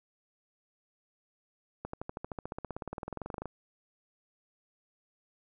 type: accelerating click train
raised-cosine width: 1 ms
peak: -23 dBFS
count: 29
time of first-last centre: 1.85-3.457 s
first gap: 84 ms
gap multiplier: 0.97
effects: none